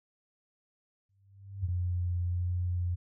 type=tone with exponential growth; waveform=sine; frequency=98 Hz; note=G2; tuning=in tune; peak=-31 dBFS; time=1.09-1.69 s; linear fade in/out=5 ms; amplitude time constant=130 ms
type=tone with vibrato; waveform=sine; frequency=88.7 Hz; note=F2; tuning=27 cents sharp; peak=-28 dBFS; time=1.62-2.96 s; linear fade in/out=20 ms; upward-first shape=triangle; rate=1.3 Hz; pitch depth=14 cents each way
effects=none

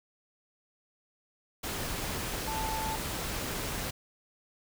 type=tone in noise; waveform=sine; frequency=880 Hz; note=A5; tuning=in tune; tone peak=-34 dBFS; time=2.47-2.96 s; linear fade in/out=10 ms; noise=pink; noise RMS=-35 dBFS; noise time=1.63-3.91 s; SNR=-2 dB; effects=none

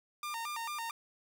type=tone with vibrato; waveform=sawtooth; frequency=1049 Hz; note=C6; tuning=4 cents sharp; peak=-33 dBFS; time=0.23-0.91 s; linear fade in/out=2 ms; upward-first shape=square; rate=4.5 Hz; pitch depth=230 cents each way; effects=10-bit

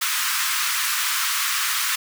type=high-pass noise; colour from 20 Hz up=pink; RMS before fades=-23 dBFS; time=0.01-1.96 s; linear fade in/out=10 ms; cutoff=1100 Hz; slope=48 dB/octave; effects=none

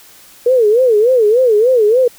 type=tone with vibrato; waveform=sine; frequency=464.9 Hz; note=A#4; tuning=5 cents flat; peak=-7 dBFS; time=0.46-2.08 s; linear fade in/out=5 ms; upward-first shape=sine; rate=3.4 Hz; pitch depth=200 cents each way; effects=white hiss -42 dBFS RMS until 2.18 s

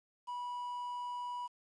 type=tone with quantisation; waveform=triangle; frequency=978 Hz; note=B5; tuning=17 cents flat; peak=-36 dBFS; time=0.27-1.48 s; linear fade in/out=20 ms; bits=10; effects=resampled to 22050 Hz

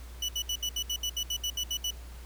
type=tone bursts; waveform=30% pulse; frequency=2960 Hz; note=F#7; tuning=in tune; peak=-26 dBFS; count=13; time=0.22-1.907 s; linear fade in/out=5 ms; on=67 ms; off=68 ms; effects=added 60 Hz sine -42 dBFS peak until 2.25 s + pink hiss -53 dBFS RMS until 2.25 s

